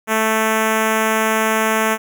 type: tone with notch filter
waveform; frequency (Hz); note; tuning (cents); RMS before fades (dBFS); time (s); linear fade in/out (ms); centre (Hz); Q
5% pulse; 220; A3; 0; -17; 0.07-1.98; 50; 4400; 0.71
effects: none